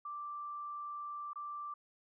sine tone with dropouts, 1174.7 Hz, D6, in tune, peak -40 dBFS, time 0.05-1.74 s, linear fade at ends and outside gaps 5 ms, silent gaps 1.333-1.357 s, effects none

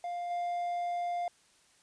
triangle tone with level steps, 701 Hz, F5, 6 cents sharp, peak -32 / -29 dBFS, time 0.04-1.28 s, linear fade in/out 2 ms, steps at 0.3 s, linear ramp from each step 10 ms, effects white hiss -65 dBFS RMS until 1.82 s + resampled to 22050 Hz

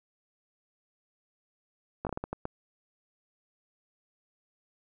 slowing click train, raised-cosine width 1 ms, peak -19 dBFS, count 8, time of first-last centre 2.05-2.454 s, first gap 18 ms, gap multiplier 1.38, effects none

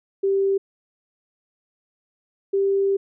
sine tone pair in turn, 391.4 / 393.3 Hz, G4 / G4, -3 / +6 cents, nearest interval unison, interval 9 cents, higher second, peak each -17 dBFS, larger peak neither, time 0.23-0.58 / 2.53-2.97 s, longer second, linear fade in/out 10 ms, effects none

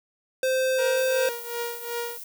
square tone, 520 Hz, C5, 11 cents flat, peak -22 dBFS, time 0.43-1.29 s, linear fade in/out 2 ms
sawtooth tone with tremolo, 473.6 Hz, A#4, 27 cents sharp, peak -23 dBFS, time 0.78-2.18 s, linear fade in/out 10 ms, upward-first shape triangle, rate 2.7 Hz, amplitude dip 85%
violet noise, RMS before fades -39 dBFS, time 0.97-2.24 s, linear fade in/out 5 ms
effects none

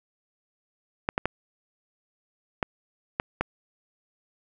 clicks, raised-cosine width 0.5 ms, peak -9 dBFS, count 6, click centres 1.089 / 1.179 / 1.256 / 2.628 / 3.199 / 3.41 s, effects none

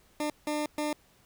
20% pulse tone bursts at uneven times, 300 Hz, D4, 37 cents sharp, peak -24 dBFS, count 3, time 0.2-0.3 / 0.47-0.66 / 0.78-0.93 s, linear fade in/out 2 ms, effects pink hiss -63 dBFS RMS until 1.25 s

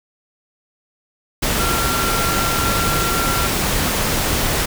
sine tone in noise, 1369 Hz, F6, 35 cents flat, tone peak -22 dBFS, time 1.59-3.47 s, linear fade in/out 10 ms, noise pink, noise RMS -19 dBFS, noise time 1.42-4.66 s, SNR -6 dB, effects none

